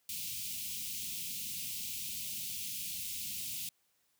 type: band-stop noise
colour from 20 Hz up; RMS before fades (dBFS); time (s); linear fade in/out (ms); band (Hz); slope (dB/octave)
white; -40; 0.09-3.69; 2; 240 to 2400; 48
effects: white hiss -75 dBFS RMS until 4.19 s + high-pass 60 Hz 12 dB/octave